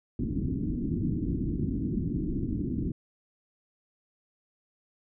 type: low-pass noise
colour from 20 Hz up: white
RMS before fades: -30 dBFS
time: 0.19-2.92 s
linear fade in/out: 2 ms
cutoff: 320 Hz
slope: 48 dB/octave
effects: none